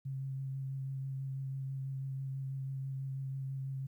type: tone with vibrato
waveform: sine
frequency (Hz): 134.6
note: C3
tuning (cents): +49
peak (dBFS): -36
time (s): 0.05-3.87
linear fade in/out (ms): 10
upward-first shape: sine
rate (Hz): 6.1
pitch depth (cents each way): 14
effects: 12-bit